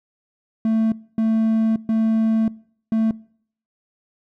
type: tone bursts at uneven times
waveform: triangle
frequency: 222.3 Hz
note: A3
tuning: 18 cents sharp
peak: -14 dBFS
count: 4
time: 0.65-0.92 / 1.18-1.76 / 1.89-2.48 / 2.92-3.11 s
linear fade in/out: 2 ms
effects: noise-tail reverb RT60 0.6 s tail -23 dB re dry